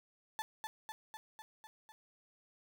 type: tone with echo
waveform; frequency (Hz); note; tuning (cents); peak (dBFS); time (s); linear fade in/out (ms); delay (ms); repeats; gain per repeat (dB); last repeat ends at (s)
35% pulse; 875; A5; -10; -35; 0.39-0.42; 0; 250; 6; -3; 1.92
effects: none